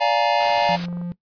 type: chord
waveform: square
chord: Bb dominant seventh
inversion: first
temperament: just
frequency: 582.7 / 699.2 / 839.1 / 932.3 Hz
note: D5 / F5 / Ab5 / Bb5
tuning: -14 / +2 / +18 / 0 cents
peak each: -23 dBFS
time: 0-0.77 s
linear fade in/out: 20 ms
type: noise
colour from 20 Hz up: white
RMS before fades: -31 dBFS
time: 0.4-0.86 s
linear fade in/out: 5 ms
type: click train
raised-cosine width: 1 ms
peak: -27 dBFS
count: 11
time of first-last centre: 0.58-1.015 s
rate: 23 Hz
type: tone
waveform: triangle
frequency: 174.61 Hz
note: F3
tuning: in tune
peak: -23 dBFS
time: 0.69-1.12 s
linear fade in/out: 0 ms
effects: noise-tail reverb RT60 0.1 s tail -18 dB re dry + resampled to 11025 Hz